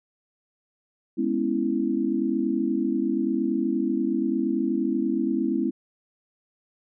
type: chord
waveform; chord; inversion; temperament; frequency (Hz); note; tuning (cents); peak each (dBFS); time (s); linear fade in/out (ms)
sine; C# minor seventh; second; equal with one note detuned; 207.7 / 248.7 / 277.2 / 329.6; G#3 / B3 / C#4 / E4; 0 / +12 / 0 / 0; -29 / -27 / -28 / -26; 1.17-5.71; 20
effects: none